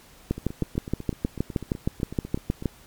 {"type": "two click trains", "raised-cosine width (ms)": 3, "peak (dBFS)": [-10, -21], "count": [16, 19], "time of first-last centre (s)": [[0.31, 2.657], [0.38, 2.624]], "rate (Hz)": [6.39, 8.02], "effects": ["pink hiss -52 dBFS RMS until 2.86 s", "MP3 96 kbps"]}